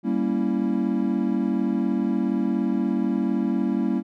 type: chord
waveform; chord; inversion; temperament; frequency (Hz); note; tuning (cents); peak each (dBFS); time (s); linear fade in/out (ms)
triangle; G diminished seventh; none; equal; 196 / 233.1 / 277.2 / 329.6; G3 / Bb3 / Db4 / Fb4; 0 / 0 / 0 / 0; -24 / -23 / -25 / -26; 0.03-4.03; 50
effects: none